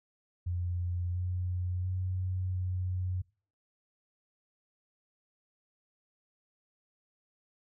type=tone with pitch steps; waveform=sine; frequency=88.3 / 90.2 / 92.3 / 91.5 Hz; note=F2 / F#2 / F#2 / F#2; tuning=+20 / -44 / -4 / -19 cents; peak=-30 dBFS; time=0.46-3.22 s; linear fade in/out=10 ms; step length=690 ms; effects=noise-tail reverb RT60 0.4 s tail -24 dB re dry